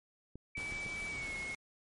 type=clicks; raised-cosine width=3 ms; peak=-34 dBFS; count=4; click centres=0.356 / 0.58 / 0.724 / 0.863 s
type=tone with pitch glide; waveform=sine; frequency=2300 to 2171 Hz; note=D7 to C#7; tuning=-37 to -37 cents; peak=-38 dBFS; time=0.55-1.55 s; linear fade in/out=5 ms; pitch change=-100 cents; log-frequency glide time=1.08-1.33 s
type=noise; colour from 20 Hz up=pink; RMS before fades=-47 dBFS; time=0.57-1.55 s; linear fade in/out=2 ms
effects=MP3 48 kbps